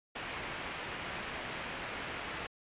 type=low-pass noise; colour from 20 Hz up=white; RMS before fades=-41 dBFS; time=0.15-2.47 s; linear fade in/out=10 ms; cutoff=2800 Hz; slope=24 dB/octave; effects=resampled to 8000 Hz